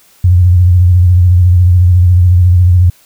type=tone with vibrato; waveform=sine; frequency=89.4 Hz; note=F2; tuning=41 cents sharp; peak=-3 dBFS; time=0.24-2.9 s; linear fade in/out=5 ms; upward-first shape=triangle; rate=14 Hz; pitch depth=75 cents each way; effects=white hiss -46 dBFS RMS until 3.05 s